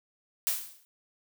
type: noise with exponential decay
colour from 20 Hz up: blue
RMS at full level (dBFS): -25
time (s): 0.47-0.85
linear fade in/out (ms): 0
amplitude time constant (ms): 81
effects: none